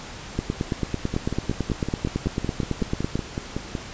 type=two click trains; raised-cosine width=3 ms; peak=-13 / -10 dBFS; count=15 / 26; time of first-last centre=1.14-3.752 / 0.39-3.155 s; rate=5.36 / 9.04 Hz; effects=pink hiss -38 dBFS RMS until 3.93 s + resampled to 16000 Hz